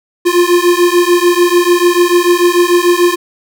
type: beating tone pair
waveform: square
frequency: 348 / 354.8 Hz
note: F4 / F4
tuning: -6 / +27 cents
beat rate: 6.8 Hz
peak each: -11 dBFS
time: 0.25-3.16 s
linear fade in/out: 20 ms
effects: none